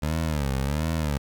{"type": "tone with vibrato", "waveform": "20% pulse", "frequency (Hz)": 73.42, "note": "D2", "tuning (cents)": 0, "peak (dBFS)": -19, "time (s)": [0.02, 1.18], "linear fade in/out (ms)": 10, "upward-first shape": "sine", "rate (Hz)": 1.4, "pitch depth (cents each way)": 180, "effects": ["9-bit"]}